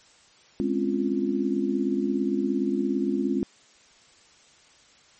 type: chord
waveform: sine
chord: Db major seventh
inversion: second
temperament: just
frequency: 207.9 / 259.9 / 277.2 / 346.5 Hz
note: Ab3 / C4 / Db4 / F4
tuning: +2 / -11 / 0 / -14 cents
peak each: -28 dBFS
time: 0.6-3.43 s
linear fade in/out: 0 ms
effects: white hiss -56 dBFS RMS until 5.19 s + MP3 32 kbps